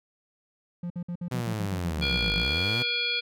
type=tone bursts; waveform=triangle; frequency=174.61 Hz; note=F3; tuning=in tune; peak=-28 dBFS; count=13; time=0.83-2.426 s; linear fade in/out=5 ms; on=72 ms; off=55 ms
type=linear two-way sweep; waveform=sawtooth; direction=down then up; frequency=127.4 to 47.57 to 127.4 Hz; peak=-25 dBFS; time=1.31-2.83 s; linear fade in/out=10 ms; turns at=2.35 s
type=harmonic tone; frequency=478.2 Hz; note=A#4; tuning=44 cents sharp; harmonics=1 / 3 / 5 / 7 / 9 / 10; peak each=-40 / -37 / -29 / -29 / -33 / -40 dBFS; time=2.01-3.21 s; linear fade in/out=20 ms
effects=none